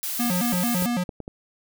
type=noise; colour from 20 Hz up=blue; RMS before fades=-29 dBFS; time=0.03-0.86 s; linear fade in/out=0 ms
type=tone with vibrato; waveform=square; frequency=207.7 Hz; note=G#3; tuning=in tune; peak=-23 dBFS; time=0.19-1.04 s; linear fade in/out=10 ms; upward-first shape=square; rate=4.5 Hz; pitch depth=250 cents each way
type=clicks; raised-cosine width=2 ms; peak=-21 dBFS; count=5; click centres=0.538 / 0.824 / 1.092 / 1.203 / 1.279 s
effects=none